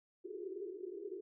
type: band-pass noise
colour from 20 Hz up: white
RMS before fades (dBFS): -45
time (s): 0.24-1.21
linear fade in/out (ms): 10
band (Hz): 350 to 410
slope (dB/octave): 96
effects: none